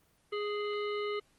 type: harmonic tone with a mistuned harmonic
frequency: 415.1 Hz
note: G#4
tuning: 1 cent flat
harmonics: 1 / 3 / 5 / 7 / 9 / 10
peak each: -33 / -40 / -43 / -46 / -54 / -53 dBFS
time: 0.32-1.2 s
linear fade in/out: 10 ms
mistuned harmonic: 7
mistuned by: +34 cents
effects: pink hiss -69 dBFS RMS until 1.38 s + Opus 24 kbps